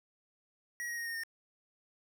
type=tone with pitch steps; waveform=square; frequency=1908 / 1887.2 / 1866.6 / 1846.2 / 1826.1 Hz; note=A#6 / A#6 / A#6 / A#6 / A#6; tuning=+40 / +21 / +2 / -17 / -36 cents; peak=-37 dBFS; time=0.8-1.235 s; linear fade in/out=0 ms; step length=87 ms; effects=none